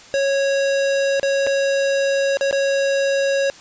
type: tone with dropouts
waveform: square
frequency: 551 Hz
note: C#5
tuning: 11 cents flat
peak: -17 dBFS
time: 0.14-3.5 s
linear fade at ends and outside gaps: 0 ms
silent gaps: 1.197-1.23 / 1.466-1.471 / 2.371-2.41 / 2.511-2.527 s
effects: white hiss -43 dBFS RMS until 3.6 s + resampled to 16000 Hz